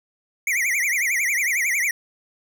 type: tone with vibrato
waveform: square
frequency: 2122 Hz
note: C7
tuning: 24 cents sharp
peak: -20 dBFS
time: 0.47-1.91 s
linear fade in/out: 2 ms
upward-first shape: triangle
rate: 11 Hz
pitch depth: 240 cents each way
effects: none